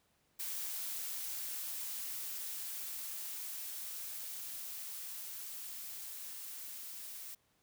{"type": "noise with level ramp", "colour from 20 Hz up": "blue", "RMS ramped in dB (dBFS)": [-40, -47], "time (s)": [0.39, 7.35], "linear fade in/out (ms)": 10, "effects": ["pink hiss -74 dBFS RMS until 7.62 s", "high-pass 60 Hz 12 dB/octave"]}